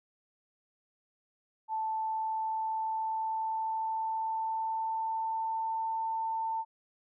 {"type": "tone with pitch glide", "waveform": "sine", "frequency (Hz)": [880, 894.9], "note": ["A5", "A5"], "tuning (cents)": [0, 29], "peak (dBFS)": -30, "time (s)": [1.68, 6.65], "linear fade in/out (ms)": 50, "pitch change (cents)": 29, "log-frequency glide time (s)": [1.89, 6.02], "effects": []}